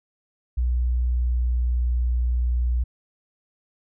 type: tone with pitch glide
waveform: sine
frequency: 61.1 to 60.68 Hz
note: B1 to B1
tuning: -18 to -30 cents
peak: -19 dBFS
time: 0.57-2.84 s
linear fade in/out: 10 ms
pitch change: -12 cents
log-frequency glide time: 1.04-1.64 s
effects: none